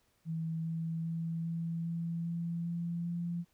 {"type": "tone with pitch steps", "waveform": "sine", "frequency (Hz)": [162.4, 163.72, 165.05, 166.39, 167.74, 169.1, 170.47, 171.86], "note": ["E3", "E3", "E3", "E3", "E3", "E3", "F3", "F3"], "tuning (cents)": [-26, -12, 2, 16, 30, 44, -42, -28], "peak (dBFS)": -33, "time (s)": [0.25, 3.45], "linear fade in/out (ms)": 50, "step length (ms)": 400, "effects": ["pink hiss -73 dBFS RMS until 3.53 s"]}